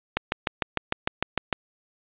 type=click train; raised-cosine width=0.3 ms; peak=-6 dBFS; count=10; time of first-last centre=0.17-1.527 s; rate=6.63 Hz; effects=resampled to 8000 Hz + 8-bit